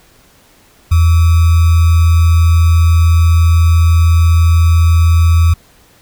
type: tone with sample-and-hold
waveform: sine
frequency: 83 Hz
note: E2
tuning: 12 cents sharp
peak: -5 dBFS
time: 0.91-5.54 s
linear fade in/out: 10 ms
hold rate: 1225 Hz
effects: pink hiss -47 dBFS RMS until 6.01 s